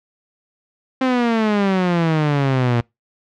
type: exponential sweep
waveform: sawtooth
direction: down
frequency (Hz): 264.1 to 116.54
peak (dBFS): -11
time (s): 1.01-2.81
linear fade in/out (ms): 5
effects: noise-tail reverb RT60 0.2 s tail -26 dB re dry + low-pass 3000 Hz 12 dB/octave